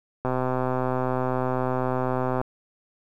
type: click train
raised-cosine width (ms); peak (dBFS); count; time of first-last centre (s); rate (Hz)
1; -12; 278; 0.25-2.414; 128
effects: 9-bit